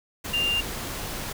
sine tone in noise, 2794 Hz, F7, in tune, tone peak -22 dBFS, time 0.33-0.61 s, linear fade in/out 10 ms, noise pink, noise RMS -33 dBFS, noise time 0.24-1.33 s, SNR +8 dB, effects none

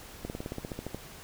slowing click train, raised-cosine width 2 ms, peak -22 dBFS, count 12, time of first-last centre 0.25-0.946 s, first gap 49 ms, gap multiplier 1.05, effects pink hiss -48 dBFS RMS until 1.23 s

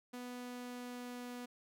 sawtooth tone with pitch glide, 246.9 to 245.2 Hz, B3 to B3, 0 to -12 cents, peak -40 dBFS, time 0.13-1.46 s, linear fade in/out 10 ms, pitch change -12 cents, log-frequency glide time 0.3-1.34 s, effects none

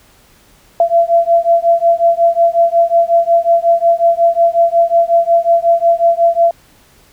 sine beating tone pair, 675 / 680.5 Hz, E5 / F5, +41 / -45 cents, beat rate 5.5 Hz, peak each -11 dBFS, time 0.8-6.51 s, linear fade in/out 2 ms, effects pink hiss -48 dBFS RMS until 7.12 s

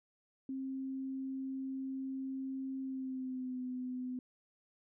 sine tone with pitch glide, 266 to 252.7 Hz, C4 to B3, +29 to +40 cents, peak -37 dBFS, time 0.49-4.19 s, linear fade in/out 2 ms, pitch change -89 cents, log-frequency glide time 2.81-3.61 s, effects none

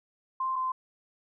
sine tone pair in turn, 1046.5 / 1035.7 Hz, C6 / C6, 0 / -18 cents, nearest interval unison, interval 18 cents, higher first, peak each -27 dBFS, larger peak neither, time 0.4-0.56 / 0.56-0.72 s, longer neither, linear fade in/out 5 ms, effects none

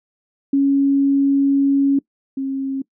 sine tone pair in turn, 277.1 / 269.8 Hz, C#4 / C#4, -1 / -47 cents, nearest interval unison, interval 46 cents, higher first, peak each -12 / -20 dBFS, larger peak first, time 0.53-1.99 / 2.37-2.82 s, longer first, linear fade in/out 5 ms, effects noise-tail reverb RT60 0.1 s tail -22 dB re dry

